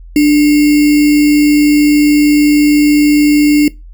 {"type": "tone with sample-and-hold", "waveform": "sine", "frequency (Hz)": 295.6, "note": "D4", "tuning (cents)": 11, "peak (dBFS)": -4, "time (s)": [0.16, 3.68], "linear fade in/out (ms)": 2, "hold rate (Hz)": 2450, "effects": ["noise-tail reverb RT60 0.2 s tail -20 dB re dry", "added 42 Hz sine -30 dBFS peak until 3.93 s"]}